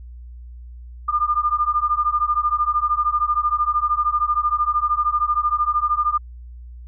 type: beating tone pair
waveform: sine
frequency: 1200 / 1213 Hz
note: D6 / D#6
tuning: +37 / -44 cents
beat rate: 13 Hz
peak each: -20 dBFS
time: 1.08-6.18 s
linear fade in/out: 10 ms
effects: added 60 Hz sine -35 dBFS peak until 6.87 s